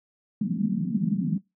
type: band-pass noise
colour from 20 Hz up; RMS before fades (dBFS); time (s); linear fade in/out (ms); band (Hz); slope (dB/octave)
white; -26; 0.41-1.38; 5; 170 to 220; 48
effects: noise-tail reverb RT60 0.2 s tail -21 dB re dry